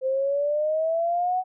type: exponential sweep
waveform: sine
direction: up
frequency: 518 to 750 Hz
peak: -21 dBFS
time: 0.01-1.44 s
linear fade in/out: 50 ms
effects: none